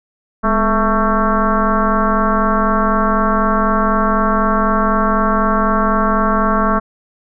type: tone with frequency modulation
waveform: sine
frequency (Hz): 659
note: E5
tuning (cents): -1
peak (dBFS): -11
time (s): 0.43-6.8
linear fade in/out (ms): 20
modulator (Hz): 227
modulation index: 3.3
effects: none